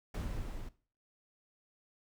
brown noise with level ramp, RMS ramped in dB -35 to -44 dBFS, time 0.14-0.69 s, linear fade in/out 5 ms, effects noise-tail reverb RT60 0.4 s tail -18 dB re dry

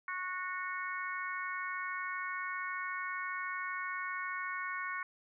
harmonic tone, 367.1 Hz, F#4, 14 cents flat, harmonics 3 / 4 / 5 / 6, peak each -40 / -41 / -42 / -43 dBFS, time 0.08-5.03 s, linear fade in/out 2 ms, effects none

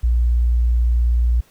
sine tone, 59.3 Hz, A#1, 30 cents sharp, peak -13 dBFS, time 0.03-1.41 s, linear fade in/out 10 ms, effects pink hiss -54 dBFS RMS until 1.5 s

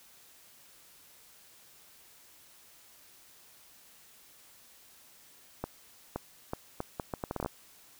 accelerating click train, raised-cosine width 1 ms, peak -19 dBFS, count 13, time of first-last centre 5.64-7.461 s, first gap 520 ms, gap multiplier 0.72, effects white hiss -58 dBFS RMS until 7.99 s

